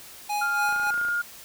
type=tone with tremolo; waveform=square; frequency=830.6 Hz; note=G#5; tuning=in tune; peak=-25 dBFS; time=0.29-0.91 s; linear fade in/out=10 ms; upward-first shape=sine; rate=3.5 Hz; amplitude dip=65%
type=tone with pitch glide; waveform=sine; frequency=1400 to 1419.5 Hz; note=F6 to F6; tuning=+4 to +28 cents; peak=-23 dBFS; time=0.41-1.22 s; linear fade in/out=10 ms; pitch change=+24 cents; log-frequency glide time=0.52-0.83 s
type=click train; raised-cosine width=0.5 ms; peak=-26 dBFS; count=12; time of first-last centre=0.69-1.086 s; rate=27.8 Hz
effects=white hiss -45 dBFS RMS until 1.44 s